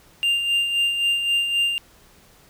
triangle tone with tremolo, 2794 Hz, F7, in tune, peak -15 dBFS, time 0.23-1.78 s, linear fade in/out 0 ms, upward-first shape sine, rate 3.8 Hz, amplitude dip 50%, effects pink hiss -53 dBFS RMS until 2.49 s

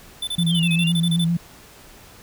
square tone bursts, 3520 Hz, A7, in tune, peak -24 dBFS, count 13, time 0.22-1.245 s, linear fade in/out 5 ms, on 53 ms, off 28 ms
sine tone with vibrato, 168.4 Hz, E3, 37 cents sharp, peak -17 dBFS, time 0.38-1.37 s, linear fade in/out 5 ms, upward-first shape sine, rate 7.7 Hz, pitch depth 39 cents each way
sine exponential two-way sweep, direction down then up, 3400 to 2521 to 2913 Hz, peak -24 dBFS, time 0.47-0.93 s, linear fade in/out 50 ms, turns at 0.71 s
effects pink hiss -46 dBFS RMS until 2.22 s

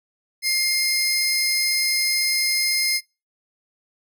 sawtooth tone pair together, 2116 / 5094 Hz, C7 / D#8, +19 / +40 cents, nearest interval octave + minor third, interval 1521 cents, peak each -19 dBFS, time 0.42-3.01 s, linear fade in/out 50 ms, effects noise-tail reverb RT60 0.3 s tail -26 dB re dry

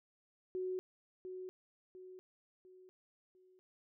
sine tone with echo, 370 Hz, F#4, in tune, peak -36 dBFS, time 0.55-0.79 s, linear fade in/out 0 ms, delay 700 ms, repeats 4, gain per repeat -7 dB, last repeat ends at 3.59 s, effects none

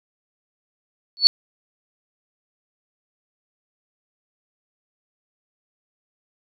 sine tone with exponential growth, 4435 Hz, C#8, in tune, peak -3 dBFS, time 1.17-1.27 s, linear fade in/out 0 ms, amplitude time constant 20 ms, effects none

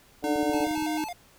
harmonic tone, 146.83 Hz, D3, in tune, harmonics 2 / 3 / 4 / 5, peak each -31 / -31 / -31 / -31 dBFS, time 0.22-0.69 s, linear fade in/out 50 ms
square tone with pitch glide, 304.8 to 308.9 Hz, D#4 to D#4, -36 to -12 cents, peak -28 dBFS, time 0.24-1.04 s, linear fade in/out 0 ms, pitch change +24 cents, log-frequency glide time 0.35-0.69 s
clicks, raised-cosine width 3 ms, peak -30 dBFS, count 9, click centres 0.359 / 0.43 / 0.496 / 0.546 / 0.605 / 0.67 / 0.711 / 0.777 / 0.824 s
square tone with vibrato, 783 Hz, G5, 2 cents flat, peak -34 dBFS, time 0.53-1.13 s, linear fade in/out 5 ms, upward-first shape square, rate 4.5 Hz, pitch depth 180 cents each way
effects pink hiss -57 dBFS RMS until 1.38 s

